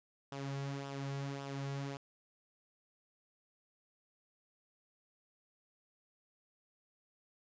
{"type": "tone with flanger", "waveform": "sawtooth", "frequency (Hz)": 138.59, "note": "C#3", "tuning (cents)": 0, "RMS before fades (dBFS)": -41, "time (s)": [0.32, 1.97], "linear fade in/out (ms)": 2, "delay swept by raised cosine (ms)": [0.45, 3.35], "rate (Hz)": 1.8, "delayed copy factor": -0.55, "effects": ["resampled to 16000 Hz"]}